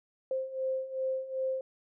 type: beating tone pair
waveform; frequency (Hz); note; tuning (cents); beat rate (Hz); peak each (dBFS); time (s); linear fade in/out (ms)
sine; 523.3 / 525.9; C5 / C5; 0 / +9; 2.6; -36 / -32; 0.31-1.61; 2
effects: none